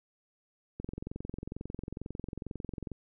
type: click train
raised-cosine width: 3 ms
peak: -25 dBFS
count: 48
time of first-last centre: 0.8-2.917 s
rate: 22.2 Hz
effects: none